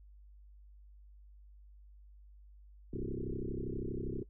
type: tone with frequency modulation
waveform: sine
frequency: 184 Hz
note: F#3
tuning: 9 cents flat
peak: -35 dBFS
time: 2.93-4.23 s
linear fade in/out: 5 ms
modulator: 32.5 Hz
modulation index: 6.8
effects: noise-tail reverb RT60 0.1 s tail -18 dB re dry + added 50 Hz sine -54 dBFS peak until 4.29 s